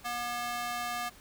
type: tone with high-pass filter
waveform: square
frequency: 240.7 Hz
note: B3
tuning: 44 cents flat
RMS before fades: -35 dBFS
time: 0.04-1.1 s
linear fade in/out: 20 ms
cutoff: 920 Hz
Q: 1.4
effects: pink hiss -55 dBFS RMS until 1.2 s